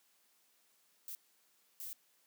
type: noise bursts at uneven times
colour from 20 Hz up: violet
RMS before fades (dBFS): -45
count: 2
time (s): 1.08-1.15 / 1.8-1.93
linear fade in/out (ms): 0
effects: white hiss -72 dBFS RMS until 2.26 s + high-pass 200 Hz 12 dB/octave